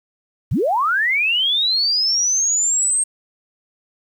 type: linear sweep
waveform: sine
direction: up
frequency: 72 to 8500 Hz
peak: -15 dBFS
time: 0.51-3.04 s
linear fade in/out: 10 ms
effects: 8-bit